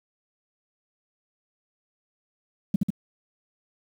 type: tone with echo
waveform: sine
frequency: 196 Hz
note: G3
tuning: in tune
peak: -15 dBFS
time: 2.74-2.76 s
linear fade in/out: 5 ms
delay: 72 ms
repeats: 2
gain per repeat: -2 dB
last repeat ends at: 2.904 s
effects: tanh soft clip ceiling -12 dBFS + 8-bit